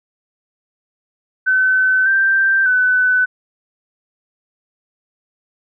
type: tone with pitch steps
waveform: sine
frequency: 1521 / 1569 / 1503 Hz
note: F#6 / G6 / F#6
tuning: +47 / +1 / +27 cents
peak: -11 dBFS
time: 1.46-3.26 s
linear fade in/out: 20 ms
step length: 600 ms
effects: none